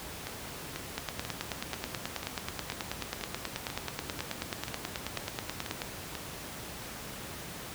two click trains, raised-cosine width 0.2 ms, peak -19 / -15 dBFS, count 13 / 46, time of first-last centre 0.27-6.152 / 0.98-5.819 s, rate 2.04 / 9.3 Hz, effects pink hiss -42 dBFS RMS until 7.74 s + high-pass 60 Hz 12 dB/octave

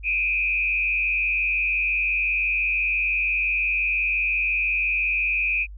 sine tone with frequency modulation, 2479 Hz, D#7, 7 cents flat, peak -20 dBFS, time 0.03-5.67 s, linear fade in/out 50 ms, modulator 85.8 Hz, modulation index 1.3, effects added 50 Hz sine -36 dBFS peak until 5.77 s

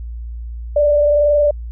sine tone with frequency modulation, 587.3 Hz, D5, in tune, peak -10 dBFS, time 0.76-1.51 s, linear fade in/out 5 ms, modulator 21.7 Hz, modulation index 0.38, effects added 58 Hz sine -25 dBFS peak until 1.71 s

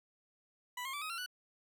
20% pulse tone with pitch steps, 987.8 / 1071 / 1161.2 / 1259 / 1365.1 / 1480 Hz, B5 / C6 / D6 / D#6 / F6 / F#6, 0 / +40 / -20 / +20 / -40 / 0 cents, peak -34 dBFS, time 0.77-1.262 s, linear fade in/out 5 ms, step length 82 ms, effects none

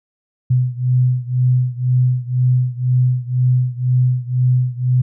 sine beating tone pair, 125.3 / 127.3 Hz, B2 / C3, +25 / -47 cents, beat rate 2 Hz, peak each -15 / -17 dBFS, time 0.5-5.02 s, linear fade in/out 10 ms, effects none

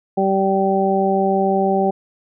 harmonic tone, 193.7 Hz, G3, 20 cents flat, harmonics 1 / 2 / 3 / 4, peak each -20 / -19 / -22 / -19 dBFS, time 0.17-1.91 s, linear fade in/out 10 ms, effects none

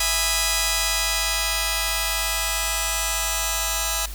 5% pulse chord, E major seventh, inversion none, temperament just, 659.3 / 824.1 / 988.9 / 1236.1 Hz, E5 / G#5 / B5 / D#6, 0 / -14 / +2 / -12 cents, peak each -16 dBFS, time 0-4.06 s, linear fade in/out 5 ms, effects added 50 Hz sine -31 dBFS peak until 4.14 s + white hiss -40 dBFS RMS until 4.14 s

